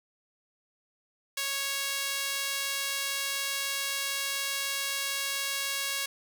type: tone with high-pass filter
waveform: sawtooth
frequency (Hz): 553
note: C#5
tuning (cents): -4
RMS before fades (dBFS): -32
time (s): 1.37-6.06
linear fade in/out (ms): 5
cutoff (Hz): 2300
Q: 0.69
effects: none